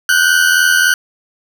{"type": "tone pair together", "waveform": "40% pulse", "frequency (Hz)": [1462.6, 1546], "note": ["F#6", "G6"], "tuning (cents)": [-20, -24], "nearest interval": "minor second", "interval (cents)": 96, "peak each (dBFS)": -11, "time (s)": [0.09, 0.94], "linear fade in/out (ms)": 2, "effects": []}